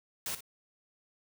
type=noise with echo; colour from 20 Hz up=white; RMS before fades=-36 dBFS; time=0.26-0.35 s; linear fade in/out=2 ms; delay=57 ms; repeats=1; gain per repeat=-12 dB; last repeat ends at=0.407 s; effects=none